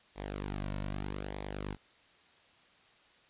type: tone with flanger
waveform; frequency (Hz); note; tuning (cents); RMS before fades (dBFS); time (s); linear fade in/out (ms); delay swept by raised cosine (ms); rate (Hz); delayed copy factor
sawtooth; 49.79; G1; +28; -39; 0.15-1.77; 50; 0.69 to 2.49; 0.8; -0.65
effects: white hiss -63 dBFS RMS until 3.29 s + resampled to 8000 Hz